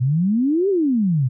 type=exponential two-way sweep; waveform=sine; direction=up then down; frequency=119.9 to 410 to 119.9 Hz; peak=-15 dBFS; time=0-1.29 s; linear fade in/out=20 ms; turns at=0.69 s; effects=none